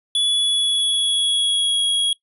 square tone with pitch glide, 3414 to 3315 Hz, G#7 to G#7, +47 to -4 cents, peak -17 dBFS, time 0.15-2.13 s, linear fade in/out 2 ms, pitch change -51 cents, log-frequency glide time 0.25-1.82 s, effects noise-tail reverb RT60 0.1 s tail -22 dB re dry + resampled to 32000 Hz

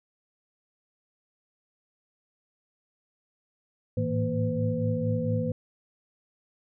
sine tone cluster, 105.9 / 110.3 / 162.1 / 233.1 / 506 Hz, G#2 / A2 / E3 / A#3 / B4, +34 / +5 / -29 / 0 / +42 cents, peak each -31 dBFS, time 3.97-5.52 s, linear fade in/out 5 ms, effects none

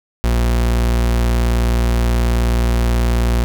40% pulse tone, 58.8 Hz, A#1, 16 cents sharp, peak -12 dBFS, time 0.24-3.44 s, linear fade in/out 0 ms, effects none

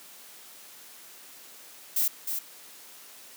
violet noise with echo, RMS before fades -25 dBFS, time 1.96-2.08 s, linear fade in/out 5 ms, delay 310 ms, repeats 1, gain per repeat -6 dB, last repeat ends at 2.39 s, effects white hiss -49 dBFS RMS until 3.36 s + high-pass 200 Hz 12 dB/octave

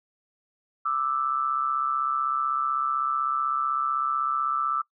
sine tone pair together, 1182.6 / 1318.5 Hz, D6 / E6, +12 / 0 cents, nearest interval major second, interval 188 cents, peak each -27 / -25 dBFS, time 0.85-4.82 s, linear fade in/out 10 ms, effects noise-tail reverb RT60 0.1 s tail -22 dB re dry

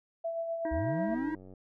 sine tone with tremolo, 665 Hz, E5, 15 cents sharp, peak -30 dBFS, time 0.24-1.15 s, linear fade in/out 10 ms, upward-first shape sine, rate 8 Hz, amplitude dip 40%
harmonic tone, 319.1 Hz, D#4, 44 cents sharp, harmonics 1 / 3 / 5 / 6, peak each -34 / -43 / -47 / -48 dBFS, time 0.65-1.35 s, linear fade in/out 2 ms
triangle linear sweep, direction up, 58.27 to 321.7 Hz, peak -30 dBFS, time 0.71-1.35 s, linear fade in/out 10 ms
click train, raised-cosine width 2 ms, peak -38 dBFS, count 43, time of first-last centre 1.09-1.537 s, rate 93.9 Hz
effects none

